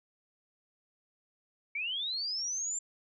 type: linear sweep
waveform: sine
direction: up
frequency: 2217 to 7350 Hz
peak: -32 dBFS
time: 1.75-2.79 s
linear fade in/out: 5 ms
effects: none